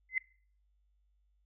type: tone with exponential growth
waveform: sine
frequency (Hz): 2050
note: C7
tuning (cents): -36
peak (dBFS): -24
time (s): 0.09-0.18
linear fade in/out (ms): 2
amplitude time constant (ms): 19
effects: noise-tail reverb RT60 0.5 s tail -24 dB re dry + added 50 Hz sine -69 dBFS peak until 1.45 s